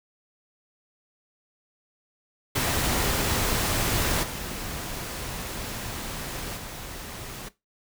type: noise with level steps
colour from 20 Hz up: pink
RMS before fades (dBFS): -25 / -34 / -38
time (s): 2.55-7.49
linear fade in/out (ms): 10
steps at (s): 4.22 / 6.56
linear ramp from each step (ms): 20
effects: noise-tail reverb RT60 0.2 s tail -17 dB re dry